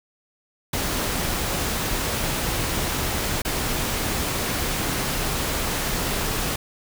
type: noise with dropouts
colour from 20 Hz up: pink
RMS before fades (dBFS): -25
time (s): 0.73-6.56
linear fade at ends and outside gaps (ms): 5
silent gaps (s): 3.42-3.449
effects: none